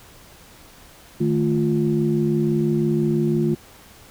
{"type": "tone cluster", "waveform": "sine", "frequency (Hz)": [152.7, 218.7, 350.3], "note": ["D#3", "A3", "F4"], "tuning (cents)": [-32, -10, 5], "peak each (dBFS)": -21, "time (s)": [1.2, 3.55], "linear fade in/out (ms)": 10, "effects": ["tanh soft clip ceiling -8 dBFS", "pink hiss -47 dBFS RMS until 4.1 s"]}